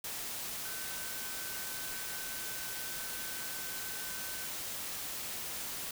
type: tone in noise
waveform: sine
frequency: 1526 Hz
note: G6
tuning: 47 cents flat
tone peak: -48 dBFS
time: 0.65-4.46 s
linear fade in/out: 2 ms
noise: white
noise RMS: -40 dBFS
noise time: 0.04-5.91 s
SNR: -11 dB
effects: none